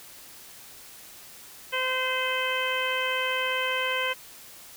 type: harmonic tone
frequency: 515 Hz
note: C5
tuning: 28 cents flat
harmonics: 1 / 2 / 3 / 4 / 5 / 6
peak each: -32 / -32 / -32 / -32 / -32 / -32 dBFS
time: 1.72-4.14 s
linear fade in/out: 20 ms
effects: white hiss -47 dBFS RMS until 4.76 s